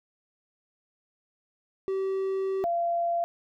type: tone pair in turn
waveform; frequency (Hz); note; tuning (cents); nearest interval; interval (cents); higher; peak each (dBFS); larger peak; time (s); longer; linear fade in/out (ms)
triangle / sine; 384.7 / 685.5; G4 / F5; -33 / -32; minor seventh; 1001; second; -24; neither; 1.88-2.64 / 2.64-3.24; first; 0
effects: none